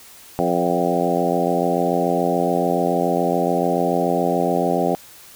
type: harmonic tone with a mistuned harmonic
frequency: 87 Hz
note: F2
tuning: 6 cents flat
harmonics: 2 / 3 / 4 / 5 / 6 / 7 / 8 / 9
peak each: -25 / -25 / -25 / -25 / -25 / -25 / -25 / -25 dBFS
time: 0.39-4.95 s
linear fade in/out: 0 ms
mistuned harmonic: 8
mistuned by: +16 cents
effects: white hiss -44 dBFS RMS until 5.35 s